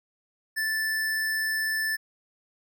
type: tone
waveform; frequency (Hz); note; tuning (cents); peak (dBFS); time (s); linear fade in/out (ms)
square; 1758; A6; -2; -26; 0.56-1.97; 20
effects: none